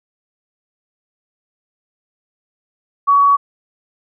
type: tone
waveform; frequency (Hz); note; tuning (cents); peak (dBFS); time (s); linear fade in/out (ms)
sine; 1128; C#6; +30; -8; 3.07-3.37; 20
effects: none